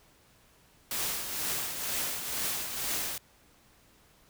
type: noise with tremolo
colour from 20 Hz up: white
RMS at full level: -31 dBFS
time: 0.91-3.18 s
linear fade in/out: 2 ms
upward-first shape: triangle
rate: 2.1 Hz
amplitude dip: 55%
effects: pink hiss -62 dBFS RMS until 4.29 s